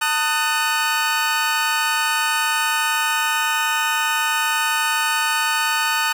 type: chord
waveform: 25% pulse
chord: D# diminished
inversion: second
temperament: just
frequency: 896 / 1244.5 / 1493.4 Hz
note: A5 / D#6 / F#6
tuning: +31 / 0 / +16 cents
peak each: -19 dBFS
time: 0.01-6.13 s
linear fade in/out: 10 ms
effects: none